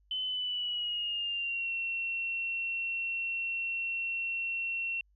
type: tone with pitch glide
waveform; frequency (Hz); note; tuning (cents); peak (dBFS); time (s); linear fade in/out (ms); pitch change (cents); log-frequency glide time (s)
sine; 3035 to 2720; F#7 to F7; +43 to -46; -31; 0.11-5.01; 2; -189; 0.23-1.72
effects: added 50 Hz sine -64 dBFS peak until 5.15 s